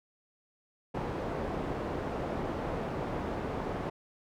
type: low-pass noise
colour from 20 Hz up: white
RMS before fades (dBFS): -35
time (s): 0.94-3.9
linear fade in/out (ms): 10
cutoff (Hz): 650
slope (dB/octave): 12
effects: none